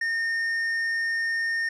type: tone with tanh clipping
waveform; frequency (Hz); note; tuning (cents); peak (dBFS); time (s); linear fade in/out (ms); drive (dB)
sine; 1829; A#6; -33; -25; 0.01-1.69; 5; 6
effects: none